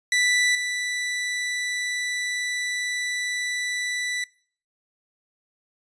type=tone with level steps; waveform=sawtooth; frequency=1975.5 Hz; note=B6; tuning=in tune; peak=-15 / -22 dBFS; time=0.12-4.24 s; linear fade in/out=2 ms; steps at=0.55 s; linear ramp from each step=2 ms; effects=noise-tail reverb RT60 0.5 s tail -23 dB re dry + resampled to 22050 Hz